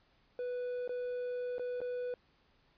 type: tone with dropouts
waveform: triangle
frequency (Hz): 493.9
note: B4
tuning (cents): 0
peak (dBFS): -33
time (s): 0.39-2.14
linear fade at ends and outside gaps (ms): 1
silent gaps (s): 0.877-0.893 / 1.583-1.595 / 1.805-1.815
effects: pink hiss -70 dBFS RMS until 2.77 s + resampled to 11025 Hz